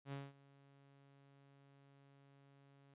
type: tone with ADSR envelope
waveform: sawtooth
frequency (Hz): 139.1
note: C#3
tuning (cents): +6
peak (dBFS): -39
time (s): 0.05-2.94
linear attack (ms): 75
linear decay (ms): 200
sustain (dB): -22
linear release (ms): 3
effects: resampled to 8000 Hz